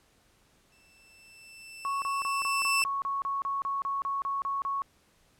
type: tone with exponential growth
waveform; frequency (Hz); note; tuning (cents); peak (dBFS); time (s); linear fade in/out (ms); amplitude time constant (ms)
sawtooth; 2661; E7; +16; -20; 0.72-2.84; 1; 460
type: tone bursts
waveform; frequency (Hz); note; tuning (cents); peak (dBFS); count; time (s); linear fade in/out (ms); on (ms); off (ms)
sine; 1106; C#6; -4; -28; 15; 1.85-4.82; 0; 170; 30
effects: pink hiss -65 dBFS RMS until 5.39 s + low-pass 12000 Hz 12 dB/octave